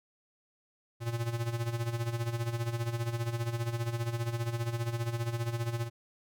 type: tone with tremolo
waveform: square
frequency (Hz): 117.1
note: A#2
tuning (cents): +8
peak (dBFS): -29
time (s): 1-5.9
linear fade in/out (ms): 50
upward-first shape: sine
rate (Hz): 15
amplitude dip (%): 70
effects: none